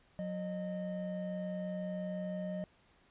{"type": "tone pair together", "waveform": "triangle", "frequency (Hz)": [182.69, 614], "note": ["F#3", "D#5"], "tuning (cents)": [-22, -23], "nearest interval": "octave + major sixth", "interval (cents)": 2099, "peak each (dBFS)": [-36, -38], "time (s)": [0.19, 2.64], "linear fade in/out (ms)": 0, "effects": ["pink hiss -67 dBFS RMS until 3.1 s", "resampled to 8000 Hz"]}